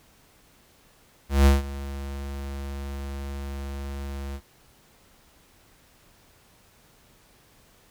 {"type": "tone with ADSR envelope", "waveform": "square", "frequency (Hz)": 69.3, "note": "C#2", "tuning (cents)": 0, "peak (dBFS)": -13, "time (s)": [1.29, 4.41], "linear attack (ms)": 170, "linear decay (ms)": 160, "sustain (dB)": -19, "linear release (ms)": 62, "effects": ["pink hiss -58 dBFS RMS until 7.9 s"]}